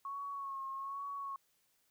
sine tone with vibrato, 1100 Hz, C#6, 14 cents flat, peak -39 dBFS, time 0.05-1.36 s, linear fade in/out 2 ms, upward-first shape sine, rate 1.2 Hz, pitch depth 37 cents each way, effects white hiss -75 dBFS RMS until 1.9 s

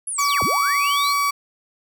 sine linear two-way sweep, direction down then up, 11000 to 60.8 to 4386 Hz, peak -24 dBFS, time 0.07-1.13 s, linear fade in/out 5 ms, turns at 0.43 s
35% pulse tone, 1139 Hz, C#6, 47 cents sharp, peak -16 dBFS, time 0.18-1.31 s, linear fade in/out 10 ms
effects none

